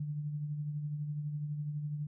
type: tone with tremolo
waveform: sine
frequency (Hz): 148.4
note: D3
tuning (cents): +18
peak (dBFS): -32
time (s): 0-2.07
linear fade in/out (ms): 5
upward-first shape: triangle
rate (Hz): 12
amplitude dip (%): 50
effects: none